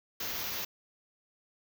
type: band-stop noise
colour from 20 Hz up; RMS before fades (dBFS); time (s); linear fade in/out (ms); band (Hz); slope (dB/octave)
white; -36; 0.2-0.65; 5; 6700 to 12000; 96
effects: none